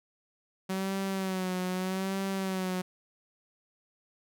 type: tone with vibrato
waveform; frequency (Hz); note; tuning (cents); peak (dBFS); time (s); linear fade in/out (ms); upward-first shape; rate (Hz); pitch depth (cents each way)
sawtooth; 188.4; F#3; +32; -26; 0.69-2.82; 10; sine; 0.81; 52
effects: none